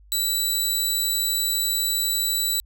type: tone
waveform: 15% pulse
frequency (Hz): 3951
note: B7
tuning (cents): 0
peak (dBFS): -14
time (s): 0.12-2.6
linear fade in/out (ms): 0
effects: added 50 Hz sine -48 dBFS peak until 2.65 s